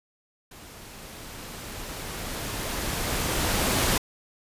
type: noise with level ramp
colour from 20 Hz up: pink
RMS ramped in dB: -46 to -22 dBFS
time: 0.51-3.98 s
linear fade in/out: 5 ms
effects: resampled to 32000 Hz

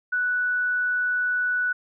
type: tone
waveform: sine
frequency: 1480 Hz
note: F#6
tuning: in tune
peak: -21 dBFS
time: 0.12-1.73 s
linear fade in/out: 10 ms
effects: none

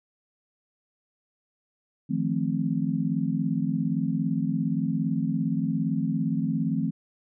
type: chord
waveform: sine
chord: F dominant seventh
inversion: third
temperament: just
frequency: 157.15 / 174.61 / 218.3 / 261.9 Hz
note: Eb3 / F3 / A3 / C4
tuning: +18 / 0 / -13 / +2 cents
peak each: -29 dBFS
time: 2.09-6.91 s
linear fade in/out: 20 ms
effects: none

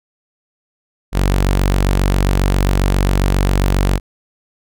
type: tone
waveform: sawtooth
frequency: 47.42 Hz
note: F#1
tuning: 43 cents sharp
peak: -8 dBFS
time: 1.12-4 s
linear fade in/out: 50 ms
effects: none

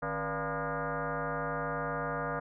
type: tone with frequency modulation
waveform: sine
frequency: 367.8 Hz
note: F#4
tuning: 10 cents flat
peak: -31 dBFS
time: 0.02-2.4 s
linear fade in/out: 10 ms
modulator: 212 Hz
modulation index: 5.6
effects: none

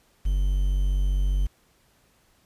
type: tone with quantisation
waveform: triangle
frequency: 47.47 Hz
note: F#1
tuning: 45 cents sharp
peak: -18 dBFS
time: 0.25-1.47 s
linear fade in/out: 10 ms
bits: 8
effects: pink hiss -63 dBFS RMS until 2.45 s + resampled to 32000 Hz

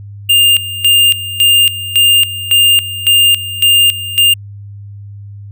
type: tone with tremolo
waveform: square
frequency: 2806 Hz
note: F7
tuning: 8 cents sharp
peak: -6 dBFS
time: 0.29-4.34 s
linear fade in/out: 10 ms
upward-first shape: square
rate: 1.8 Hz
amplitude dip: 80%
effects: added 101 Hz sine -27 dBFS peak until 5.51 s

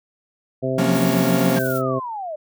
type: harmonic tone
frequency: 130.81 Hz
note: C3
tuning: in tune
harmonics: 1 / 2 / 3 / 4 / 5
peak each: -26 / -26 / -26 / -26 / -26 dBFS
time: 0.62-2 s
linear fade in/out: 20 ms
type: chord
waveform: 45% pulse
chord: Gb major seventh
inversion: third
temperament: equal with one note detuned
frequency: 174.61 / 181.92 / 233.1 / 277.2 Hz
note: F3 / Gb3 / Bb3 / Db4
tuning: 0 / -29 / 0 / 0 cents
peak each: -23 dBFS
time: 0.78-1.59 s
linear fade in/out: 5 ms
type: noise with tremolo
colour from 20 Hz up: violet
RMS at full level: -31 dBFS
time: 0.91-1.82 s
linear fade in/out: 50 ms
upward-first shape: square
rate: 19 Hz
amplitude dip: 30%
type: linear sweep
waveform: sine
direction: down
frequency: 1617 to 587.3 Hz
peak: -26 dBFS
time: 1.56-2.36 s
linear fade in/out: 10 ms
effects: none

